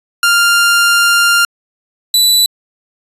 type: tone pair in turn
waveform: sawtooth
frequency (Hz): 1396.9 / 3966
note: F6 / B7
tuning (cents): 0 / +7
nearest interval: octave + tritone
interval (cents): 1807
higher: second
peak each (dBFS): -4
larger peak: neither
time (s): 0.23-1.45 / 2.14-2.46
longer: first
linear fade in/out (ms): 2
effects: resampled to 32000 Hz